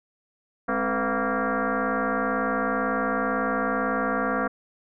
sine tone with frequency modulation, 443 Hz, A4, 12 cents sharp, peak -22 dBFS, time 0.68-4.48 s, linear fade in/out 10 ms, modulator 236 Hz, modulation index 4.9, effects none

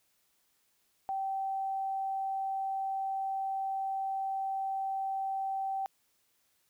sine tone, 775 Hz, G5, 20 cents flat, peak -31 dBFS, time 1.09-5.86 s, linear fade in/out 0 ms, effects white hiss -73 dBFS RMS until 6.69 s

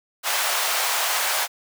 pink high-pass noise, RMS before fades -23 dBFS, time 0.23-1.48 s, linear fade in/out 50 ms, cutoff 680 Hz, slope 24 dB/octave, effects none

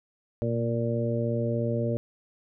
harmonic tone with a mistuned harmonic, 116.54 Hz, A#2, in tune, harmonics 1 / 2 / 3 / 4 / 5, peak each -28 / -31 / -35 / -32 / -32 dBFS, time 0.42-1.97 s, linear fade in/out 0 ms, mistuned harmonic 1, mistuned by +36 cents, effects none

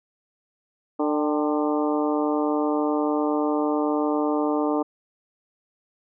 harmonic tone with a mistuned harmonic, 149.4 Hz, D3, 30 cents sharp, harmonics 2 / 3 / 4 / 5 / 6 / 7 / 8, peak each -23 / -27 / -29 / -31 / -33 / -34 / -35 dBFS, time 0.99-4.83 s, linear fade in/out 10 ms, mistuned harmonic 5, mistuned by +65 cents, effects none

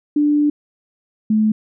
sine tone pair in turn, 294.9 / 215.9 Hz, D4 / A3, +7 / -33 cents, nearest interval perfect fourth, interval 540 cents, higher first, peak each -12 / -12 dBFS, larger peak neither, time 0.16-0.5 / 1.3-1.52 s, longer first, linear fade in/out 5 ms, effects none

